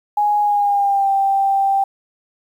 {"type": "tone with pitch glide", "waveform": "sine", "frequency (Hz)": [830.6, 785.3], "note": ["G#5", "G5"], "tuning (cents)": [0, 3], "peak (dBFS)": -13, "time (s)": [0.17, 1.84], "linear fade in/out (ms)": 5, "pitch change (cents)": -97, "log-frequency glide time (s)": [0.41, 1.09], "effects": ["8-bit"]}